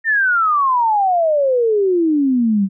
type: exponential sweep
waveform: sine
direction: down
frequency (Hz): 1841 to 187.9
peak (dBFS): -12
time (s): 0.04-2.69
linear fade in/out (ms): 50
effects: none